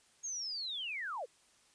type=linear sweep; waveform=sine; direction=down; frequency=6645 to 415.3 Hz; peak=-37 dBFS; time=0.23-1.26 s; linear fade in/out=20 ms; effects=white hiss -67 dBFS RMS until 1.74 s + resampled to 22050 Hz

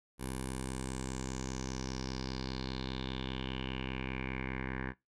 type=tone with low-pass filter sweep; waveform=10% pulse; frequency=65 Hz; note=C2; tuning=11 cents flat; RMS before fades=-39 dBFS; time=0.18-4.94 s; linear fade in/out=50 ms; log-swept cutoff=11000 to 1800 Hz; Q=5.1; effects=noise-tail reverb RT60 0.2 s tail -21 dB re dry

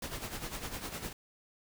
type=noise with tremolo; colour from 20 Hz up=pink; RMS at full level=-38 dBFS; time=0.02-1.13 s; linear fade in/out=5 ms; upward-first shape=sine; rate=9.9 Hz; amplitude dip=65%; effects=none

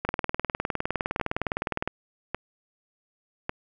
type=two click trains; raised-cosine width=0.5 ms; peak=-11 / -12 dBFS; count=36 / 4; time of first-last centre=0.09-1.876 / 0.05-3.494 s; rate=19.6 / 0.871 Hz; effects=none

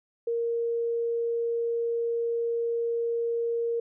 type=tone; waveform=sine; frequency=466.2 Hz; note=A#4; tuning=in tune; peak=-25 dBFS; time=0.27-3.8 s; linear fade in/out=5 ms; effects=none

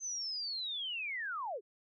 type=linear sweep; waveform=sine; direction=down; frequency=6272 to 360 Hz; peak=-36 dBFS; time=0-1.61 s; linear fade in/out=50 ms; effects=none

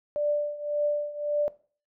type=tone with tremolo; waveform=sine; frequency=589 Hz; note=D5; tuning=5 cents sharp; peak=-21 dBFS; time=0.16-1.48 s; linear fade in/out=0 ms; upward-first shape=triangle; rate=1.8 Hz; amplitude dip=85%; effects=noise-tail reverb RT60 0.4 s tail -18 dB re dry

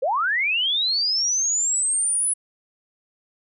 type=linear sweep; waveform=sine; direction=up; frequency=470 to 10240 Hz; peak=-19 dBFS; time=0.02-2.34 s; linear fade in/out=10 ms; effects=none

